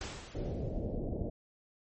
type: noise with exponential decay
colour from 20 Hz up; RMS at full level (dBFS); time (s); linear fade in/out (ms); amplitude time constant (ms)
pink; -39; 0.01-0.98; 2; 210
type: low-pass noise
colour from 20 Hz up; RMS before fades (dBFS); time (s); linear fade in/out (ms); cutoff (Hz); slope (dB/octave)
pink; -36; 0.34-1.3; 10; 650; 48
effects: MP3 32 kbps